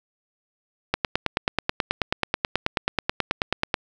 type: click train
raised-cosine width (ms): 0.3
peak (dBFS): -4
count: 27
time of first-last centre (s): 0.94-3.742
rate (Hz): 9.28
effects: none